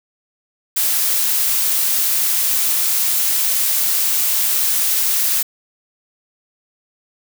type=noise; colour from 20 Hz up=blue; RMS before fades=-17 dBFS; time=0.76-5.43 s; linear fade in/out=10 ms; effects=none